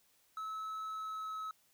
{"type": "tone with pitch glide", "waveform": "triangle", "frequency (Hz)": [1297, 1288], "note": ["E6", "E6"], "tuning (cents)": [-28, -41], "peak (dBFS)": -37, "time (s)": [0.37, 1.51], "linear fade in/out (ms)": 2, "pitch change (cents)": -13, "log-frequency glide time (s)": [0.86, 1.38], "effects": ["white hiss -71 dBFS RMS until 1.73 s"]}